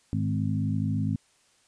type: harmonic tone with a mistuned harmonic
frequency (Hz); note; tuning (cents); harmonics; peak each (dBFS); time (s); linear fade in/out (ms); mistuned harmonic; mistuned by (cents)
52; G#1; +3; 2 / 3 / 4 / 5; -28 / -30 / -31 / -32; 0.13-1.16; 0; 4; +25
effects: white hiss -64 dBFS RMS until 1.67 s + resampled to 22050 Hz